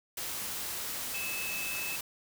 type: tone in noise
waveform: sine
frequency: 2607 Hz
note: E7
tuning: 20 cents flat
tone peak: -36 dBFS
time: 1.14-1.96 s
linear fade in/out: 5 ms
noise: white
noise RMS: -37 dBFS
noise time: 0.17-2.01 s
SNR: -2 dB
effects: none